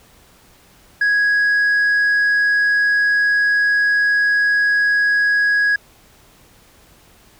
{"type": "tone", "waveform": "sine", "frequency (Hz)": 1661.2, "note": "G#6", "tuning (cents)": 0, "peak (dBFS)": -10, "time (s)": [1.01, 5.76], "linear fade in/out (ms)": 5, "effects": ["tanh soft clip ceiling -12 dBFS", "pink hiss -50 dBFS RMS until 7.39 s"]}